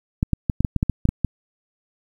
clicks, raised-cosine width 5 ms, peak -6 dBFS, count 11, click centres 0.229 / 0.333 / 0.498 / 0.606 / 0.648 / 0.763 / 0.829 / 0.897 / 1.054 / 1.09 / 1.247 s, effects 8-bit

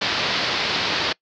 white low-pass noise, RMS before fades -23 dBFS, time 0.01-1.13 s, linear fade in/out 10 ms, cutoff 4900 Hz, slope 48 dB/octave, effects noise-tail reverb RT60 0.1 s tail -24 dB re dry + high-pass 100 Hz 12 dB/octave

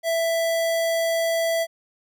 square tone, 662 Hz, E5, 7 cents sharp, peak -21 dBFS, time 0.03-1.67 s, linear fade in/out 50 ms, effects none

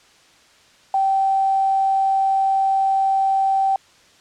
sine tone with quantisation, 776 Hz, G5, 18 cents flat, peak -15 dBFS, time 0.94-3.76 s, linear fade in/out 2 ms, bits 7, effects white hiss -52 dBFS RMS until 4.2 s + low-pass 6000 Hz 12 dB/octave

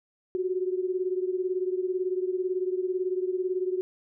sine beating tone pair, 365.2 / 383.2 Hz, F#4 / G4, -23 / -39 cents, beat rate 18 Hz, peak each -27 / -31 dBFS, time 0.35-3.81 s, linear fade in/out 0 ms, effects none

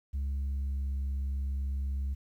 sine tone with pitch glide, 69 to 68.09 Hz, C#2 to C#2, -7 to -30 cents, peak -27 dBFS, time 0.13-2.15 s, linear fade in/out 20 ms, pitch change -23 cents, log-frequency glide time 0.27-0.96 s, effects tanh soft clip ceiling -29 dBFS + 11-bit

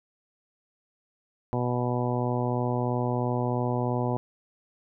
harmonic tone, 123 Hz, B2, 7 cents flat, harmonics 1 / 2 / 3 / 4 / 5 / 6 / 7 / 8, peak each -28 / -31 / -33 / -34 / -35 / -36 / -36 / -37 dBFS, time 1.53-4.17 s, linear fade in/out 0 ms, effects none

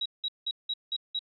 sine tone bursts, 3854 Hz, B7, 43 cents flat, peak -28 dBFS, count 6, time 0.01-1.192 s, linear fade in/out 5 ms, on 47 ms, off 180 ms, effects none

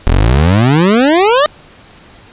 25% pulse exponential sweep, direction up, 38.89 to 621 Hz, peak -3 dBFS, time 0.07-1.46 s, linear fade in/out 0 ms, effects pink hiss -40 dBFS RMS until 2.32 s + resampled to 8000 Hz

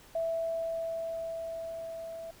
sine tone with level ramp, 659.3 Hz, E5, in tune, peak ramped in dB -28 to -39 dBFS, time 0.15-2.31 s, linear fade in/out 5 ms, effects pink hiss -56 dBFS RMS until 2.4 s

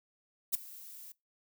violet noise with ADSR envelope, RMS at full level -26 dBFS, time 0.52-1.12 s, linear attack 27 ms, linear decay 7 ms, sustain -23 dB, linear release 4 ms, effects noise-tail reverb RT60 0.2 s tail -22 dB re dry

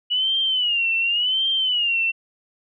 sine tone with vibrato, 2918 Hz, F#7, 25 cents flat, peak -18 dBFS, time 0.1-2.12 s, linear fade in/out 20 ms, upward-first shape sine, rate 0.9 Hz, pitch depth 140 cents each way, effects none

